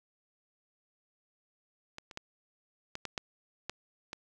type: clicks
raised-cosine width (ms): 0.2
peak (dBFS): -25 / -30 / -21 / -21 / -19 / -16 / -18 / -22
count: 8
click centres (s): 1.984 / 2.112 / 2.174 / 2.954 / 3.053 / 3.178 / 3.696 / 4.131
effects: none